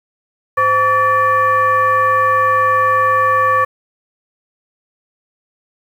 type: tone with frequency modulation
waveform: sine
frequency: 1142 Hz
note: D6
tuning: 49 cents flat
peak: -10 dBFS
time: 0.57-3.65 s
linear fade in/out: 10 ms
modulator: 623 Hz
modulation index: 0.81
effects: 7-bit